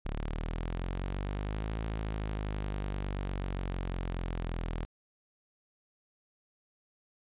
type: linear two-way sweep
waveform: sawtooth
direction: up then down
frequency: 35.43 to 54.7 to 40.62 Hz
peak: -29 dBFS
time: 0.05-4.85 s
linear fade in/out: 0 ms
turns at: 1.78 s
effects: resampled to 8000 Hz